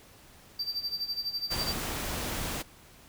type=tone with tremolo; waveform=triangle; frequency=4671 Hz; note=D8; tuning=10 cents flat; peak=-27 dBFS; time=0.59-1.73 s; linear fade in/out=5 ms; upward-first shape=sine; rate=12 Hz; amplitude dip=80%
type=noise; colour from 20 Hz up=pink; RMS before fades=-34 dBFS; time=1.5-2.63 s; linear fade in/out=20 ms
effects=pink hiss -55 dBFS RMS until 3.08 s